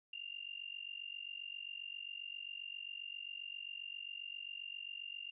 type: tone with amplitude modulation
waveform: sine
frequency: 2794 Hz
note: F7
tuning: in tune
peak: -40 dBFS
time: 0.13-5.31 s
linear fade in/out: 5 ms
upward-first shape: sine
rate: 47.5 Hz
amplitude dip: 90%
effects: none